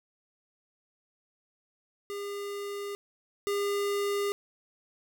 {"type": "tone pair in turn", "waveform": "square", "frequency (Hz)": [404.4, 404.4], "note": ["G#4", "G#4"], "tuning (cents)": [-46, -46], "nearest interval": "unison", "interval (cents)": 0, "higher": "neither", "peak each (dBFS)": [-35, -28], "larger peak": "second", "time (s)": [[2.1, 2.95], [3.47, 4.32]], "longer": "neither", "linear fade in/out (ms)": 0, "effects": []}